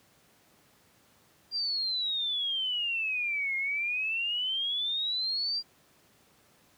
sine exponential two-way sweep, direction down then up, 4795 to 2131 to 4795 Hz, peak -28 dBFS, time 1.51-5.63 s, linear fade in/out 50 ms, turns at 3.56 s, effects pink hiss -63 dBFS RMS until 6.77 s + high-pass 100 Hz 12 dB/octave

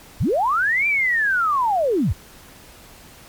sine linear two-way sweep, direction up then down, 52.2 to 2383 to 52.2 Hz, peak -16 dBFS, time 0.2-2.13 s, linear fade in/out 10 ms, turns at 0.87 s, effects pink hiss -45 dBFS RMS until 3.28 s + MP3 96 kbps

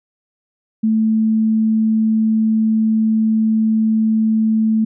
sine tone, 220 Hz, A3, in tune, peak -12 dBFS, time 0.83-4.85 s, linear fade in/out 10 ms, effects none

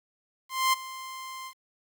sawtooth tone with ADSR envelope, 1046.5 Hz, C6, in tune, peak -16 dBFS, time 0.49-1.54 s, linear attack 240 ms, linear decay 15 ms, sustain -18 dB, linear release 73 ms, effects 9-bit

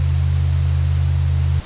sine tone pair together, 83.8 / 133.02 Hz, E2 / C3, +29 / +29 cents, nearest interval minor sixth, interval 800 cents, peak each -15 / -20 dBFS, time 0-1.6 s, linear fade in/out 0 ms, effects pink hiss -36 dBFS RMS until 1.65 s + resampled to 8000 Hz

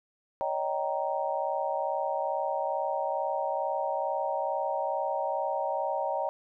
sine chord, Eb dominant seventh, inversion third, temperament just, 560 / 622.3 / 777.8 / 933.4 Hz, Db5 / Eb5 / G5 / Bb5, +18 / 0 / -14 / +2 cents, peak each -33 dBFS, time 0.41-6.29 s, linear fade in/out 0 ms, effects none

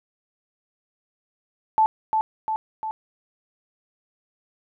sine tone with echo, 875 Hz, A5, 10 cents flat, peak -14 dBFS, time 1.78-1.86 s, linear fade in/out 0 ms, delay 350 ms, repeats 3, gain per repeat -4 dB, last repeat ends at 2.91 s, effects none

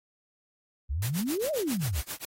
sine exponential two-way sweep, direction up then down, 61.3 to 650 to 61.3 Hz, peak -27 dBFS, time 0.89-2.02 s, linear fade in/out 20 ms, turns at 1.51 s
white noise with tremolo, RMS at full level -35 dBFS, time 1.02-2.25 s, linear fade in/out 2 ms, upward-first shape sine, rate 7.5 Hz, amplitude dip 100%
effects AAC 48 kbps

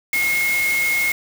sine tone in noise, 2159 Hz, C#7, 46 cents flat, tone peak -17 dBFS, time 0.13-1.12 s, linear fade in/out 2 ms, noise white, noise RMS -27 dBFS, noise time 0.13-1.12 s, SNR +7 dB, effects none

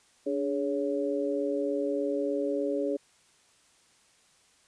sine tone cluster, 290 / 416.7 / 560 Hz, D4 / G#4 / C#5, -22 / +6 / +18 cents, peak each -31 dBFS, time 0.26-2.97 s, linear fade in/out 10 ms, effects white hiss -63 dBFS RMS until 4.67 s + resampled to 22050 Hz

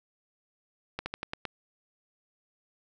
slowing click train, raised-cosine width 0.3 ms, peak -17 dBFS, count 6, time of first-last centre 0.99-1.453 s, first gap 70 ms, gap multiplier 1.14, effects none

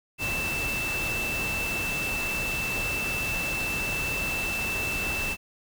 sine tone in noise, 2654 Hz, E7, 11 cents sharp, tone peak -28 dBFS, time 0.18-5.37 s, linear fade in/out 50 ms, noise pink, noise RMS -33 dBFS, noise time 0.18-5.37 s, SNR +2 dB, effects none

